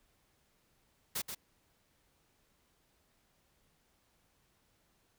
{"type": "noise with echo", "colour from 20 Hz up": "white", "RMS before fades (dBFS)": -36, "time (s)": [1.15, 1.22], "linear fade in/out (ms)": 10, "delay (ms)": 130, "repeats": 1, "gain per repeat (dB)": -6, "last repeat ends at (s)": 1.35, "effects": ["pink hiss -73 dBFS RMS until 5.18 s"]}